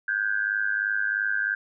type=tone with amplitude modulation; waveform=sine; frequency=1568 Hz; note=G6; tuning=in tune; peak=-19 dBFS; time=0.08-1.55 s; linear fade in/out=5 ms; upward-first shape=sine; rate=103 Hz; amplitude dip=90%; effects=none